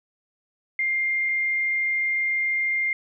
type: tone pair in turn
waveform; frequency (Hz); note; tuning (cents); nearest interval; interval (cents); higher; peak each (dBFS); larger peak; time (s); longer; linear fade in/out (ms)
sine; 2109 / 2109; C7 / C7; +13 / +13; unison; 0; neither; -21; neither; 0.79-1.29 / 1.29-2.93; second; 2
effects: none